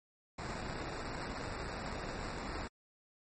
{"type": "noise with sample-and-hold", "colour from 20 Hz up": "pink", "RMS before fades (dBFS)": -41, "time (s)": [0.38, 2.68], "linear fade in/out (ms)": 10, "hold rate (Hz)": 3150, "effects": ["MP3 32 kbps"]}